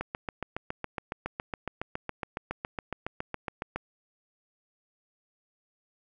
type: click train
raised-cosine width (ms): 0.5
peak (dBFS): -17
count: 28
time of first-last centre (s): 0.01-3.76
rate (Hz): 7.2
effects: none